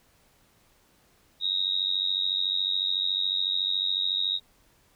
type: tone with amplitude modulation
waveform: sine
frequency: 3762 Hz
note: A#7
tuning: 15 cents sharp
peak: -20 dBFS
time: 1.4-4.4 s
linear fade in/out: 50 ms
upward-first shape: sine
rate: 93.9 Hz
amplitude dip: 95%
effects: pink hiss -63 dBFS RMS until 4.95 s